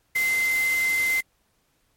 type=tone in noise; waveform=sine; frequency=2070 Hz; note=C7; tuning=19 cents flat; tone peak=-20 dBFS; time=0.15-1.21 s; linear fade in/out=10 ms; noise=white; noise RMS=-33 dBFS; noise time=0.15-1.21 s; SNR=+10 dB; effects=pink hiss -68 dBFS RMS until 1.96 s + MP3 64 kbps